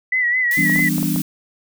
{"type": "tone with vibrato", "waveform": "sine", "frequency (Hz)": 1972, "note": "B6", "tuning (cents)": -3, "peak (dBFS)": -15, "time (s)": [0.12, 0.89], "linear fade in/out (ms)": 5, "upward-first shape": "sine", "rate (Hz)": 4.7, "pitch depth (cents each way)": 62}
{"type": "noise", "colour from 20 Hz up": "blue", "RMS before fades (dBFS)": -28, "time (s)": [0.51, 1.22], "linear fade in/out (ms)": 2}
{"type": "chord", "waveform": "sine", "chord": "E minor seventh", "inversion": "none", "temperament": "equal", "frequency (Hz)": [164.81, 196, 246.9, 293.7], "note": ["E3", "G3", "B3", "D4"], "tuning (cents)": [0, 0, 0, 0], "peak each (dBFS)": [-22, -23, -24, -23], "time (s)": [0.57, 1.22], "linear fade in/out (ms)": 10}
{"type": "clicks", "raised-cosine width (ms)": 1, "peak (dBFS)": -17, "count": 6, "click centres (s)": [0.697, 0.76, 0.793, 0.982, 1.029, 1.161]}
{"effects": []}